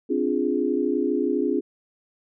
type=chord; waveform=sine; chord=D half-diminished seventh; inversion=third; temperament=equal; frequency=261.6 / 293.7 / 349.2 / 415.3 Hz; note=C4 / D4 / F4 / Ab4; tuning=0 / 0 / 0 / 0 cents; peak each=-26 dBFS; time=0.09-1.61 s; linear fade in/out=20 ms; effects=none